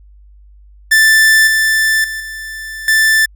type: tone with level steps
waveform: 45% pulse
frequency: 1765 Hz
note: A6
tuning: 5 cents sharp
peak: -6 / -10 / -20 / -24 / -8 dBFS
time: 0.91-3.26 s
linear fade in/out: 10 ms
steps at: 1.47 / 2.04 / 2.2 / 2.88 s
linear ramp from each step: 2 ms
effects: added 50 Hz sine -39 dBFS peak until 3.35 s